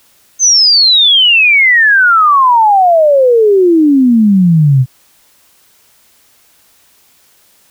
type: exponential sweep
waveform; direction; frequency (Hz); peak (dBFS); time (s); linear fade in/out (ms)
sine; down; 6320 to 124.1; -4; 0.39-4.86; 50
effects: white hiss -49 dBFS RMS until 7.7 s